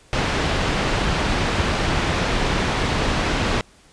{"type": "low-pass noise", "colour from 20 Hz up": "pink", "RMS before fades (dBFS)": -21, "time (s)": [0.13, 3.61], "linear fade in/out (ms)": 0, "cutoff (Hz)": 3800, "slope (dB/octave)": 12, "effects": ["pink hiss -52 dBFS RMS until 3.92 s", "resampled to 22050 Hz"]}